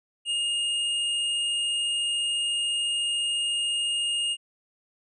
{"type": "tone", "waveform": "square", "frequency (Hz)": 2841, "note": "F7", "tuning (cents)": 29, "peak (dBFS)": -25, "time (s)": [0.25, 4.37], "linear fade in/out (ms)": 50, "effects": ["resampled to 22050 Hz"]}